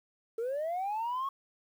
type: linear sweep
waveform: sine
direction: up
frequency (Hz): 440 to 1108.7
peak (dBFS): -29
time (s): 0.38-1.29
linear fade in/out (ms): 5
effects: tanh soft clip ceiling -29 dBFS + 10-bit